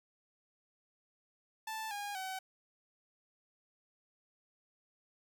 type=tone with pitch steps; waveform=sawtooth; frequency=880 / 816.3 / 757.3 Hz; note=A5 / G#5 / F#5; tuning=0 / -30 / +40 cents; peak=-35 dBFS; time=1.67-2.39 s; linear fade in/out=5 ms; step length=240 ms; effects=11-bit